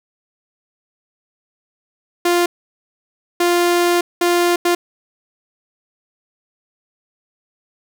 sawtooth tone bursts at uneven times, 349.2 Hz, F4, in tune, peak -9 dBFS, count 4, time 2.25-2.46 / 3.4-4.01 / 4.21-4.56 / 4.65-4.75 s, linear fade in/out 5 ms, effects none

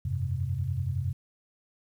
sine chord, F suspended second, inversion none, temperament equal, 87.31 / 98 / 130.81 Hz, F2 / G2 / C3, 0 / 0 / 0 cents, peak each -32 / -32 / -31 dBFS, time 0.05-1.13 s, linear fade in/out 5 ms, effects 10-bit

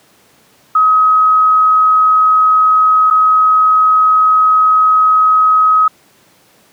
sine tone with dropouts, 1269 Hz, D#6, 34 cents sharp, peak -6 dBFS, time 0.75-5.88 s, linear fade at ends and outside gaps 5 ms, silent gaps 3.102-3.108 s, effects pink hiss -49 dBFS RMS until 6.72 s + high-pass 150 Hz 12 dB/octave

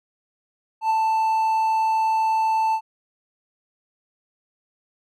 triangle tone with ADSR envelope, 884 Hz, A5, 8 cents sharp, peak -14 dBFS, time 0.81-2.81 s, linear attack 90 ms, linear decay 14 ms, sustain -2 dB, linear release 70 ms, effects none

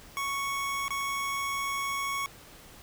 25% pulse tone with dropouts, 1108.7 Hz, C#6, in tune, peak -26 dBFS, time 0.17-2.26 s, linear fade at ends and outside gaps 0 ms, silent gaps 0.881-0.906 s, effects pink hiss -51 dBFS RMS until 2.82 s

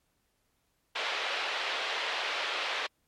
white band-pass noise, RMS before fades -33 dBFS, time 0.95-2.87 s, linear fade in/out 10 ms, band 450 to 3600 Hz, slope 24 dB/octave, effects pink hiss -75 dBFS RMS until 3.07 s + MP3 64 kbps

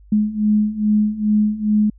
sine beating tone pair, 210 / 212.4 Hz, G#3 / G#3, +19 / +39 cents, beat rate 2.4 Hz, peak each -19 / -16 dBFS, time 0.12-1.9 s, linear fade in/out 5 ms, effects added 50 Hz sine -43 dBFS peak until 1.98 s

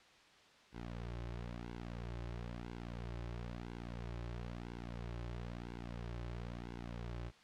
sawtooth tone with flanger, 58.9 Hz, A#1, 19 cents sharp, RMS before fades -45 dBFS, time 0.72-7.32 s, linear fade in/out 50 ms, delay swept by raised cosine 1.6 to 4.3 ms, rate 1 Hz, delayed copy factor -0.8, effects white hiss -63 dBFS RMS until 7.43 s + low-pass 4000 Hz 12 dB/octave

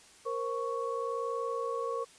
sine tone cluster, 467.1 / 528 / 1111 Hz, A#4 / C5 / C#6, +3 / +16 / +4 cents, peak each -34 / -38 / -36 dBFS, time 0.25-2.05 s, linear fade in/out 20 ms, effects white hiss -57 dBFS RMS until 2.18 s + resampled to 22050 Hz

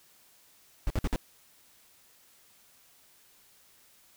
brown noise bursts, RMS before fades -27 dBFS, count 4, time 0.87-1.16 s, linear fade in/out 0 ms, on 32 ms, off 54 ms, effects white hiss -61 dBFS RMS until 4.16 s

